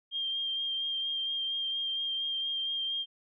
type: tone with vibrato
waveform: sine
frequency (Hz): 3195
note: G7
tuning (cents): +32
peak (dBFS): -30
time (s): 0.11-3.06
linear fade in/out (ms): 50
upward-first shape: sine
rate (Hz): 4.3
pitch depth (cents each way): 18
effects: none